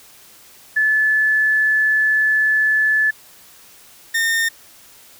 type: tone pair in turn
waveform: sine / 40% pulse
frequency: 1732 / 1823.4 Hz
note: A6 / A#6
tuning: -28 / -39 cents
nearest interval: minor second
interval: 89 cents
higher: second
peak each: -13 / -15 dBFS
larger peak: first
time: 0.76-3.11 / 4.14-4.49 s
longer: first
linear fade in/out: 10 ms
effects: white hiss -46 dBFS RMS until 5.19 s